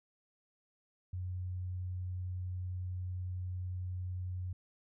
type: tone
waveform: sine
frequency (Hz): 91.1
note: F#2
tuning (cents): -26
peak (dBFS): -36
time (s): 1.13-4.53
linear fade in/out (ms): 5
effects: none